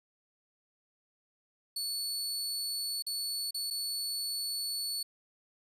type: tone with dropouts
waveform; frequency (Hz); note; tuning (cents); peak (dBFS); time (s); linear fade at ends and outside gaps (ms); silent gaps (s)
sawtooth; 4435; C#8; 0; -30; 1.76-5.03; 5; 3.024-3.065 / 3.509-3.544 / 3.703-3.707
effects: resampled to 32000 Hz